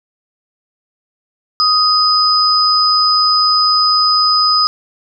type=tone pair together; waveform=sine; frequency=1252 / 5008 Hz; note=D#6 / D#8; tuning=+10 / +10 cents; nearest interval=2 octaves; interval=2400 cents; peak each=-13 / -11 dBFS; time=1.6-4.67 s; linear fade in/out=0 ms; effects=none

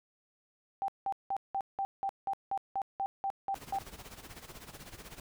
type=tone bursts; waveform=sine; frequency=784 Hz; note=G5; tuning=in tune; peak=-30 dBFS; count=13; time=0.82-3.786 s; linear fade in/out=0 ms; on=62 ms; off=180 ms
type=noise with tremolo; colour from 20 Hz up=pink; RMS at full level=-46 dBFS; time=3.55-5.2 s; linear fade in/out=2 ms; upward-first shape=sine; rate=16 Hz; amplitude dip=75%
effects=none

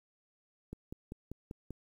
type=click train; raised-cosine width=3 ms; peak=-29 dBFS; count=6; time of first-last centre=0.73-1.707 s; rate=5.12 Hz; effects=10-bit

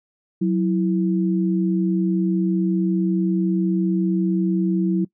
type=tone pair together; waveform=sine; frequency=185 / 329.6 Hz; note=F#3 / E4; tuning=0 / 0 cents; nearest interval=minor seventh; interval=1000 cents; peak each=-18 / -22 dBFS; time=0.41-5.05 s; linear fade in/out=10 ms; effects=noise-tail reverb RT60 0.1 s tail -22 dB re dry

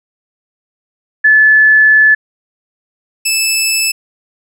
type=tone pair in turn; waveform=sine / 15% pulse; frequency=1731 / 2624 Hz; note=A6 / E7; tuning=-29 / -9 cents; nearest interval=perfect fifth; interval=720 cents; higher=second; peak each=-4 dBFS; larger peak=neither; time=1.24-2.15 / 3.25-3.92 s; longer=first; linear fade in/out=10 ms; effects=none

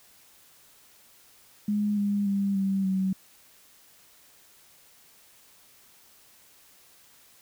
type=tone with pitch steps; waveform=sine; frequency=207.7 / 203.1 / 198.55 / 194.13 / 189.8 Hz; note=G#3 / G#3 / G3 / G3 / F#3; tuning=0 / -38 / +22 / -17 / +44 cents; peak=-23 dBFS; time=1.68-3.13 s; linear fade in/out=5 ms; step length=290 ms; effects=white hiss -57 dBFS RMS until 7.41 s

